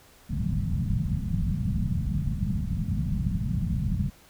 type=low-pass noise; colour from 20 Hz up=white; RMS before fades=-27 dBFS; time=0.29-4.1 s; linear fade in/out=10 ms; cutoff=200 Hz; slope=48 dB/octave; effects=pink hiss -55 dBFS RMS until 4.29 s